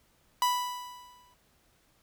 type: tone with exponential decay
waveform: 45% pulse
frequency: 987.8 Hz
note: B5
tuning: in tune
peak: -22 dBFS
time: 0.42-1.34 s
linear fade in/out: 1 ms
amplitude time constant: 200 ms
effects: pink hiss -67 dBFS RMS until 2.02 s